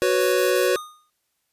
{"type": "chord", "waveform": "square", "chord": "F# suspended fourth", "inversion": "none", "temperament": "equal", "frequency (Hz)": [370, 493.9, 554.4], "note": ["F#4", "B4", "C#5"], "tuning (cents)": [0, 0, 0], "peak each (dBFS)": [-22, -23, -24], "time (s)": [0.02, 0.76], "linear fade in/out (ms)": 0}
{"type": "noise bursts", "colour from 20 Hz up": "violet", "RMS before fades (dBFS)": -32, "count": 3, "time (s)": [0.19, 0.688], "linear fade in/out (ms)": 20, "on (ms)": 150, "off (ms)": 24}
{"type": "tone with exponential decay", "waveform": "square", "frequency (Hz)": 1229, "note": "D#6", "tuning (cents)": -22, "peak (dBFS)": -28, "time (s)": [0.76, 1.1], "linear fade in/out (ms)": 1, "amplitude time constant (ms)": 72}
{"effects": ["white hiss -73 dBFS RMS until 1.52 s", "resampled to 32000 Hz"]}